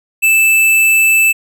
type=tone; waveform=square; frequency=2637 Hz; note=E7; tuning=in tune; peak=-8 dBFS; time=0.22-1.33 s; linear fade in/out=20 ms; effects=none